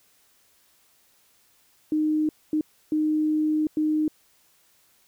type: tone bursts at uneven times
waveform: sine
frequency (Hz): 307.7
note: D#4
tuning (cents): -19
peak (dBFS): -20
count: 4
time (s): 1.92-2.29 / 2.53-2.61 / 2.92-3.67 / 3.77-4.08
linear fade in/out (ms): 2
effects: white hiss -62 dBFS RMS until 5.07 s